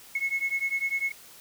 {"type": "beating tone pair", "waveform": "sine", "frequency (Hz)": [2181, 2191], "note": ["C#7", "C#7"], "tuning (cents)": [-29, -21], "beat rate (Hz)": 10, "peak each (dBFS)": -28, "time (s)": [0.15, 1.12], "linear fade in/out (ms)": 5, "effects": ["tanh soft clip ceiling -20 dBFS", "white hiss -50 dBFS RMS until 1.4 s"]}